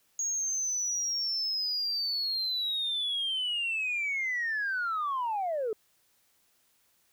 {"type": "linear sweep", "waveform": "sine", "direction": "down", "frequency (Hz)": [6645, 414.2], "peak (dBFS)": -27, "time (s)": [0.19, 5.73], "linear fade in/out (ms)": 2, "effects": ["tanh soft clip ceiling -25 dBFS", "white hiss -69 dBFS RMS until 7.12 s"]}